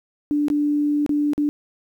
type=tone with dropouts; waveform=sine; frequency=293.7 Hz; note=D4; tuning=in tune; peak=-17 dBFS; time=0.31-1.49 s; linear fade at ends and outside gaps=0 ms; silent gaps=0.483-0.501 / 1.063-1.093 / 1.334-1.379 s; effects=9-bit